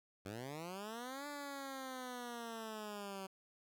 10% pulse linear two-way sweep, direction up then down, 92.5 to 292.4 to 189.8 Hz, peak -36 dBFS, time 0.25-3.27 s, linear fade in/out 10 ms, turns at 1.27 s, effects none

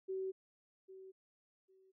sine tone with echo, 380.1 Hz, F#4, 47 cents sharp, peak -37 dBFS, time 0.08-0.32 s, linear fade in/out 20 ms, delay 800 ms, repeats 2, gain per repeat -14 dB, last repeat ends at 1.92 s, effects none

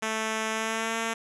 5% pulse tone with pitch glide, 220 to 226.8 Hz, A3 to A#3, 0 to -47 cents, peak -16 dBFS, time 0.02-1.14 s, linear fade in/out 10 ms, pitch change +53 cents, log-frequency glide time 0.51-0.96 s, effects resampled to 24000 Hz

